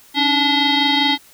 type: tone with frequency modulation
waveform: sine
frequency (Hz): 2028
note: B6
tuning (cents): +45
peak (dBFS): -13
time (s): 0.14-1.18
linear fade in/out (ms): 50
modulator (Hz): 583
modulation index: 3.6
effects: white hiss -48 dBFS RMS until 1.33 s